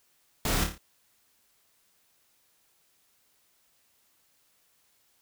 pink noise with echo, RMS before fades -28 dBFS, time 0.45-0.64 s, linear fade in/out 2 ms, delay 28 ms, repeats 5, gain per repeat -5 dB, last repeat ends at 0.78 s, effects white hiss -68 dBFS RMS until 5.21 s

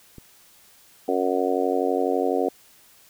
click, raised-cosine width 3 ms, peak -28 dBFS, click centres 0.183 s
harmonic tone, 92 Hz, F#2, 9 cents flat, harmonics 3 / 4 / 5 / 6 / 7 / 8, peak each -27 / -27 / -25 / -29 / -30 / -28 dBFS, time 1.08-2.49 s, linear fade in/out 5 ms
effects white hiss -54 dBFS RMS until 3.09 s

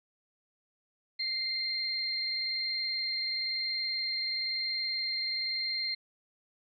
sine tone pair together, 2093 / 4186 Hz, C7 / C8, 0 / 0 cents, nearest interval octave, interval 1200 cents, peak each -37 / -31 dBFS, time 1.19-5.95 s, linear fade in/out 10 ms, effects none

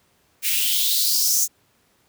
blue noise with high-pass filter sweep, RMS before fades -20 dBFS, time 0.42-1.48 s, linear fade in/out 50 ms, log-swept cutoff 2300 to 6700 Hz, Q 4.5, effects pink hiss -62 dBFS RMS until 2.08 s + high-pass 80 Hz 12 dB/octave

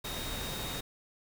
sine tone in noise, 3729 Hz, A#7, in tune, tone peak -42 dBFS, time 0.04-0.81 s, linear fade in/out 10 ms, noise pink, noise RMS -38 dBFS, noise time 0.04-0.81 s, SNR -7 dB, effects none

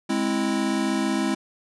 square chord, Ab augmented, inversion none, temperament equal with one note detuned, 207.7 / 263.1 / 329.6 Hz, Ab3 / C4 / E4, 0 / +10 / 0 cents, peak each -27 dBFS, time 0.09-1.35 s, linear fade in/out 10 ms, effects resampled to 24000 Hz

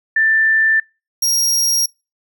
sine / sawtooth tone pair in turn, 1774 / 5620 Hz, A6 / F8, +14 / +10 cents, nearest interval octave + minor sixth, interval 1996 cents, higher second, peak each -11 dBFS, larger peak neither, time 0.16-0.8 / 1.22-1.86 s, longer neither, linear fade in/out 5 ms, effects noise-tail reverb RT60 0.3 s tail -26 dB re dry

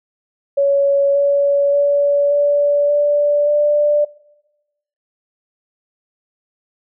sine tone with pitch steps, 560 / 565.9 / 571.8 / 577.7 / 583.8 / 589.9 Hz, C#5 / C#5 / D5 / D5 / D5 / D5, +18 / +36 / -46 / -29 / -10 / +8 cents, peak -11 dBFS, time 0.57-4.05 s, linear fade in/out 10 ms, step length 580 ms, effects noise-tail reverb RT60 1.0 s tail -22 dB re dry

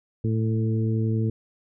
harmonic tone with a mistuned harmonic, 110.9 Hz, A2, 14 cents sharp, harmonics 1 / 2 / 3 / 4, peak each -22 / -28 / -32 / -34 dBFS, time 0.24-1.3 s, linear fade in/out 5 ms, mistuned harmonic 1, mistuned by +18 cents, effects none

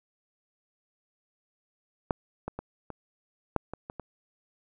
clicks, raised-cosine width 1 ms, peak -11 / -19 / -21 / -24 / -10 / -22 / -24 / -23 dBFS, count 8, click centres 2.108 / 2.48 / 2.59 / 2.903 / 3.563 / 3.736 / 3.899 / 3.997 s, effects none

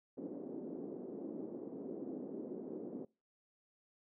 white band-pass noise, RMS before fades -45 dBFS, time 0.17-3.05 s, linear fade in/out 5 ms, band 230 to 390 Hz, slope 24 dB/octave, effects noise-tail reverb RT60 0.3 s tail -24 dB re dry

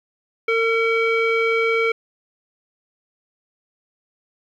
square tone with low-pass filter, 454.5 Hz, A#4, 44 cents flat, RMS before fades -19 dBFS, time 0.48-1.92 s, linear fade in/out 5 ms, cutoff 2300 Hz, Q 3.8, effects 9-bit

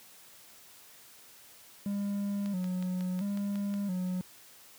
triangle tone with vibrato, 191.8 Hz, G3, 37 cents flat, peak -28 dBFS, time 1.86-4.21 s, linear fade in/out 0 ms, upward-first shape square, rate 0.74 Hz, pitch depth 85 cents each way
click train, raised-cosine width 0.2 ms, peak -29 dBFS, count 8, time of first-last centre 2.46-3.74 s, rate 5.47 Hz
effects white hiss -55 dBFS RMS until 4.78 s + high-pass 80 Hz 12 dB/octave

